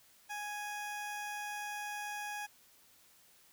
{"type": "tone", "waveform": "20% pulse", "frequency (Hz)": 830.6, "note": "G#5", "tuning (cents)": 0, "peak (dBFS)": -34, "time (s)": [0.29, 2.47], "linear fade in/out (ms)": 20, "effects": ["white hiss -64 dBFS RMS until 3.52 s"]}